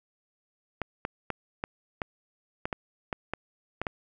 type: clicks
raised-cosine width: 0.5 ms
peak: -15 dBFS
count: 11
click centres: 0.817 / 1.051 / 1.303 / 1.639 / 2.018 / 2.655 / 2.728 / 3.128 / 3.336 / 3.816 / 3.868 s
effects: none